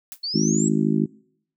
blue noise with exponential decay, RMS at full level -31 dBFS, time 0.12-0.2 s, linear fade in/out 0 ms, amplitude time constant 17 ms
sine linear sweep, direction up, 4308 to 7860 Hz, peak -25 dBFS, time 0.23-0.69 s, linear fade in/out 10 ms
harmonic tone, 53 Hz, G#1, 36 cents sharp, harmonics 3 / 4 / 5 / 6 / 7, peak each -24 / -21 / -25 / -25 / -28 dBFS, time 0.34-1.06 s, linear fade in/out 10 ms
effects noise-tail reverb RT60 0.7 s tail -24 dB re dry

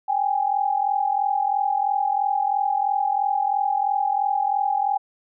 sine tone pair together, 787.6 / 830.6 Hz, G5 / G#5, +8 / 0 cents, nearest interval minor second, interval 92 cents, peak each -22 dBFS, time 0.08-4.98 s, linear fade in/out 10 ms, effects none

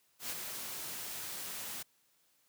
white noise with ADSR envelope, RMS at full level -37 dBFS, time 0.19-1.83 s, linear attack 110 ms, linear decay 36 ms, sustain -5 dB, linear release 11 ms, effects white hiss -72 dBFS RMS until 2.48 s + high-pass 80 Hz 12 dB/octave

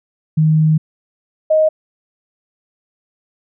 sine tone pair in turn, 156.3 / 625.2 Hz, D#3 / D#5, +8 / +8 cents, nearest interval 2 octaves, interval 2400 cents, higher second, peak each -9 dBFS, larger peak neither, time 0.37-0.78 / 1.5-1.69 s, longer first, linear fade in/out 10 ms, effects none

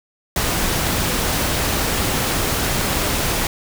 pink noise, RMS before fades -20 dBFS, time 0.36-3.47 s, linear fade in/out 2 ms, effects none

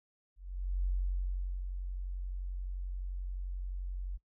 sine tone with ADSR envelope, 45.74 Hz, F#1, 19 cents flat, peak -28 dBFS, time 0.36-4.18 s, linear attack 490 ms, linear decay 790 ms, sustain -7 dB, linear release 24 ms, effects noise-tail reverb RT60 0.1 s tail -24 dB re dry

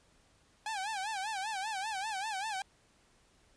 sawtooth tone with vibrato, 820 Hz, G#5, 22 cents flat, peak -31 dBFS, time 0.66-2.62 s, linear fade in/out 2 ms, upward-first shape sine, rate 5.1 Hz, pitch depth 150 cents each way, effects pink hiss -67 dBFS RMS until 3.56 s + resampled to 22050 Hz

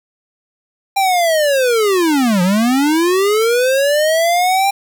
square linear two-way sweep, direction down then up, 799 to 173.5 to 799 Hz, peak -12 dBFS, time 0.96-4.71 s, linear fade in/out 10 ms, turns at 2.42 s, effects 7-bit

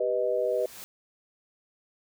sine chord, G augmented, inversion none, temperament equal, 392 / 493.9 / 622.3 Hz, G4 / B4 / D#5, 0 / 0 / 0 cents, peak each -31 / -27 / -28 dBFS, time 0-0.66 s, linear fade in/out 5 ms
white noise with exponential growth, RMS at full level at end -41 dBFS, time 0.1-0.84 s, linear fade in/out 0 ms, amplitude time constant 160 ms
effects none

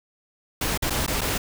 pink noise with dropouts, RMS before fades -25 dBFS, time 0.61-1.38 s, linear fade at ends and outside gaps 5 ms, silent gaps 0.776-0.822 / 0.898-0.904 / 1.064-1.077 / 1.21-1.215 s, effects none

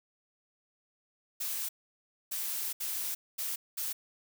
blue noise bursts at uneven times, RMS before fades -35 dBFS, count 5, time 1.4-1.69 / 2.31-2.73 / 2.8-3.15 / 3.38-3.56 / 3.77-3.93 s, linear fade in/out 10 ms, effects none

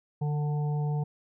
harmonic tone with a mistuned harmonic, 147.8 Hz, D3, 11 cents sharp, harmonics 1 / 3 / 5 / 6, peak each -26 / -40 / -42 / -45 dBFS, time 0.21-1.04 s, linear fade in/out 10 ms, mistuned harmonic 3, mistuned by +21 cents, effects none

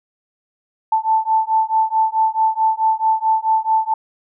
sine beating tone pair, 880 / 884.6 Hz, A5 / A5, 0 / +9 cents, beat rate 4.6 Hz, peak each -17 dBFS, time 0.92-3.94 s, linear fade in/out 5 ms, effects none

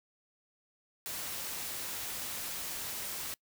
white noise, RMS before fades -39 dBFS, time 1.06-3.34 s, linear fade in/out 0 ms, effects noise-tail reverb RT60 0.1 s tail -24 dB re dry

